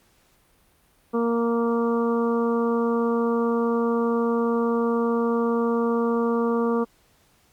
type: harmonic tone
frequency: 233.1 Hz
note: A#3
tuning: in tune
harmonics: 1 / 2 / 3 / 4 / 5 / 6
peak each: -23 / -23 / -37 / -33 / -31 / -41 dBFS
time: 1.13-6.85 s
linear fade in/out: 20 ms
effects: pink hiss -61 dBFS RMS until 7.52 s + Opus 48 kbps